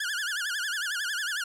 sawtooth tone with vibrato, 1568 Hz, G6, in tune, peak -25 dBFS, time 0-1.44 s, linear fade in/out 5 ms, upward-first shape sine, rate 11 Hz, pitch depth 190 cents each way, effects low-pass 11000 Hz 12 dB/octave

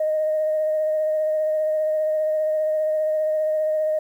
sine tone with vibrato, 620 Hz, D#5, 6 cents flat, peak -18 dBFS, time 0-3.99 s, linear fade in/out 5 ms, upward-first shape triangle, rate 15 Hz, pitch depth 18 cents each way, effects tanh soft clip ceiling -14 dBFS + 9-bit

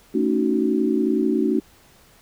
sine chord, D# half-diminished seventh, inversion second, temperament just, 224 / 280 / 311.1 / 373.4 Hz, A3 / C#4 / D#4 / F#4, +31 / +18 / 0 / +16 cents, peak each -23 dBFS, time 0.14-1.6 s, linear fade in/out 10 ms, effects pink hiss -53 dBFS RMS until 2.21 s

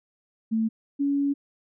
sine tone pair in turn, 222.6 / 281.8 Hz, A3 / C#4, +20 / +29 cents, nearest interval major third, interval 409 cents, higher second, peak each -21 dBFS, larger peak neither, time 0.51-0.69 / 0.99-1.34 s, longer second, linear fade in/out 20 ms, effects none

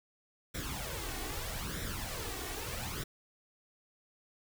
pink noise with flanger, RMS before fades -39 dBFS, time 0.54-3.04 s, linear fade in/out 10 ms, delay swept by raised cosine 0.53 to 2.73 ms, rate 0.79 Hz, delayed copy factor +0.65, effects none

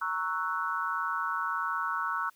sine chord, F# dominant seventh, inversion first, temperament equal, 932.3 / 1108.7 / 1318.5 / 1480 Hz, A#5 / C#6 / E6 / F#6, 0 / 0 / 0 / 0 cents, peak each -37 / -34 / -33 / -34 dBFS, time 0.01-2.3 s, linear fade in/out 10 ms, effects white hiss -65 dBFS RMS until 2.35 s

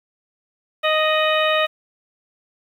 harmonic tone with a mistuned harmonic, 622.3 Hz, D#5, in tune, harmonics 1 / 2 / 3 / 4 / 5 / 6, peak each -19 / -22 / -24 / -25 / -26 / -27 dBFS, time 0.83-1.67 s, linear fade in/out 20 ms, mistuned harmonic 5, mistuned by -63 cents, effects 8-bit

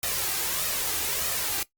white noise with flanger, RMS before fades -28 dBFS, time 0.03-1.63 s, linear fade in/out 2 ms, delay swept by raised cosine 1.6 to 2.54 ms, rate 1.6 Hz, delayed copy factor +0.5, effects noise-tail reverb RT60 0.1 s tail -17 dB re dry + Opus 48 kbps

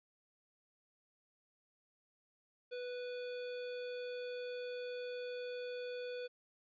square tone with notch filter, 493.9 Hz, B4, in tune, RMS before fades -43 dBFS, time 2.71-6.28 s, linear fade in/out 20 ms, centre 1000 Hz, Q 0.97, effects resampled to 11025 Hz + 13-bit

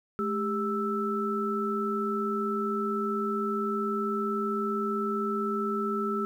sine tone cluster, 214.2 / 398.6 / 1319 Hz, A3 / G4 / E6, -46 / +29 / +1 cents, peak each -31 / -31 / -31 dBFS, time 0.19-6.25 s, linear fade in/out 0 ms, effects 10-bit

